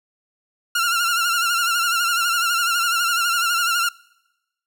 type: tone with vibrato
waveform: sawtooth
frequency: 1389 Hz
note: F6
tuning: 10 cents flat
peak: -14 dBFS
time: 0.75-3.89 s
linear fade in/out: 5 ms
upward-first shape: sine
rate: 12 Hz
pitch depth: 61 cents each way
effects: noise-tail reverb RT60 1.0 s tail -25 dB re dry